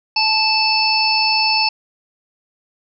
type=harmonic tone with a mistuned harmonic; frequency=877 Hz; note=A5; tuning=6 cents flat; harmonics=1 / 3 / 5 / 6; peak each=-19 / -19 / -19 / -19 dBFS; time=0.16-1.69 s; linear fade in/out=5 ms; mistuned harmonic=5; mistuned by=+25 cents; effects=none